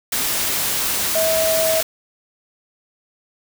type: tone in noise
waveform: sine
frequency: 644 Hz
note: E5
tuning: 41 cents flat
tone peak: -17 dBFS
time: 1.15-1.81 s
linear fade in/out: 5 ms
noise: white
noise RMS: -21 dBFS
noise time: 0.12-1.83 s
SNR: +1 dB
effects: none